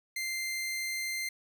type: tone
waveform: sawtooth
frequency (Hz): 2088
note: C7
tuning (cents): -4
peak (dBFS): -29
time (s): 0.16-1.29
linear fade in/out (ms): 5
effects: none